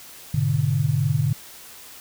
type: chord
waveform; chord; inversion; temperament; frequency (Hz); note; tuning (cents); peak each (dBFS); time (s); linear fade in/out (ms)
sine; G# diminished; none; equal; 103.83 / 123.47 / 146.83; G#2 / B2 / D3; 0 / 0 / 0; -25 / -23 / -21; 0.34-1.33; 5
effects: white hiss -43 dBFS RMS until 2 s